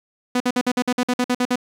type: tone bursts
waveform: sawtooth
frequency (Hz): 248.2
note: B3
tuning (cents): +9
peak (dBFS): -13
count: 12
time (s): 0.35-1.558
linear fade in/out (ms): 5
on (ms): 53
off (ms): 52
effects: low-pass 9000 Hz 12 dB/octave + 8-bit